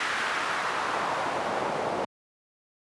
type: noise with band-pass filter sweep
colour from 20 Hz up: pink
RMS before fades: -29 dBFS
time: 0-2.05 s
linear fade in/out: 5 ms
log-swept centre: 1700 to 600 Hz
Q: 1.4
effects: high-pass 100 Hz 12 dB/octave + resampled to 24000 Hz